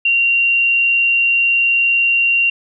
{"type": "tone", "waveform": "sine", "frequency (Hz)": 2761, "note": "F7", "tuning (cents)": -20, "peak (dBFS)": -11, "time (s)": [0.05, 2.5], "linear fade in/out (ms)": 5, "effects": []}